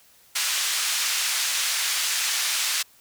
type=band-pass noise; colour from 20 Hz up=white; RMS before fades=-25 dBFS; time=0.35-2.83 s; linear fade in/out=10 ms; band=1500 to 7400 Hz; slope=12 dB/octave; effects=white hiss -56 dBFS RMS until 3 s